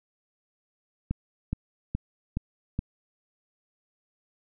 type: click train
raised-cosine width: 5 ms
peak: -15 dBFS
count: 5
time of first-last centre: 1.11-2.791 s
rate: 2.38 Hz
effects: none